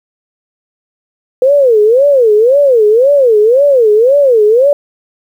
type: tone with vibrato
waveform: sine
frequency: 491.5 Hz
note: B4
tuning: 8 cents flat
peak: -4 dBFS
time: 1.42-4.73 s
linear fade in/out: 2 ms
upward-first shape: sine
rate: 1.9 Hz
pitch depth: 280 cents each way
effects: 7-bit